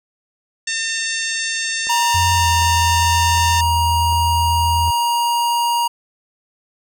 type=harmonic tone; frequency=903 Hz; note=A5; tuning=45 cents sharp; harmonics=2 / 3 / 4 / 5 / 6 / 7 / 8 / 9; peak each=-24 / -27 / -28 / -30 / -30 / -28 / -31 / -32 dBFS; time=0.67-3.61 s; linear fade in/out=5 ms
type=click train; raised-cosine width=1 ms; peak=-23 dBFS; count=5; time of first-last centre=1.87-4.878 s; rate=1.33 Hz
type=tone; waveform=square; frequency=946 Hz; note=A#5; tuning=25 cents sharp; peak=-16 dBFS; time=1.89-5.88 s; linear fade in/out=10 ms
type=tone with pitch glide; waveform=sine; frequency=89.9 to 85.15 Hz; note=F#2 to F2; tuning=-49 to -43 cents; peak=-18 dBFS; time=2.14-4.91 s; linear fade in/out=10 ms; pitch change=-94 cents; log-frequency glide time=2.34-2.48 s
effects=none